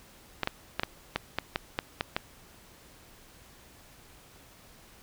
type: clicks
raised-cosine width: 0.3 ms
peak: -11 dBFS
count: 10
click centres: 0.433 / 0.474 / 0.796 / 0.834 / 1.16 / 1.386 / 1.559 / 1.789 / 2.009 / 2.165 s
effects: pink hiss -55 dBFS RMS until 5.02 s